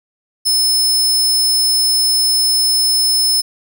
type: tone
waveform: sawtooth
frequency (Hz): 5230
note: E8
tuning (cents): -15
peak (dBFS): -9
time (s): 0.45-3.42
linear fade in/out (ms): 20
effects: none